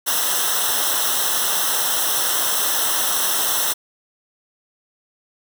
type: noise with comb filter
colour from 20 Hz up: white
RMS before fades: -20 dBFS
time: 0.06-3.74 s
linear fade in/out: 20 ms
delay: 0.43 ms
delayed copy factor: -1
effects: none